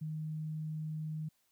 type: tone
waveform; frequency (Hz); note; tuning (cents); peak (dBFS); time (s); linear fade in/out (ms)
sine; 155.56; D#3; 0; -36; 0.01-1.29; 10
effects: white hiss -75 dBFS RMS until 1.51 s